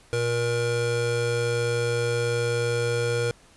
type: tone pair together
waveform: square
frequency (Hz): 118.8 / 475.2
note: A#2 / A#4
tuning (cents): +33 / +33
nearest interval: 2 octaves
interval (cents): 2400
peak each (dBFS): -28 / -25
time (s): 0.13-3.31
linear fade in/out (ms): 0
effects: pink hiss -55 dBFS RMS until 3.56 s + resampled to 24000 Hz